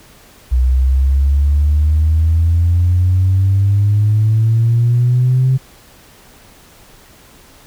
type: exponential sweep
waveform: sine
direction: up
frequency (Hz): 62.1 to 132.2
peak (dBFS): -8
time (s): 0.51-5.58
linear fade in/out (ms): 20
effects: tanh soft clip ceiling -5 dBFS + pink hiss -44 dBFS RMS until 7.66 s